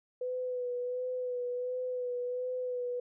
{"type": "tone with vibrato", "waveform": "sine", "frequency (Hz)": 497.9, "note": "B4", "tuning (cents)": 14, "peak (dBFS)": -32, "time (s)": [0.21, 3], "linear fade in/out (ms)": 5, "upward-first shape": "sine", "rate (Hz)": 1.4, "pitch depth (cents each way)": 27, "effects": []}